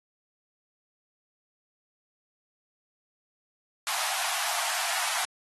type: high-pass noise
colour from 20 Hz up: pink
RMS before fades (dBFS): -30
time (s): 3.87-5.25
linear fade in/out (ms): 0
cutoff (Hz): 650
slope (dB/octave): 96
effects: AAC 32 kbps